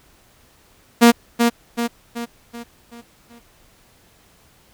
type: tone with echo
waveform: sawtooth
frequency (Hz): 235.5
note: A#3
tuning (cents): +18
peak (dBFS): -3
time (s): 1.01-1.12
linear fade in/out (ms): 20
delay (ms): 380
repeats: 6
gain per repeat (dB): -6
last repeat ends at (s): 3.4
effects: pink hiss -54 dBFS RMS until 4.73 s